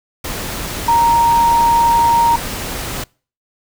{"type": "tone in noise", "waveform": "sine", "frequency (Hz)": 932.3, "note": "A#5", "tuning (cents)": 0, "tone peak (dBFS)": -9, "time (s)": [0.88, 2.36], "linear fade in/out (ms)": 5, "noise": "pink", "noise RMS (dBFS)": -24, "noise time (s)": [0.24, 3.04], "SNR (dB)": 12, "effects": ["noise-tail reverb RT60 0.4 s tail -26 dB re dry"]}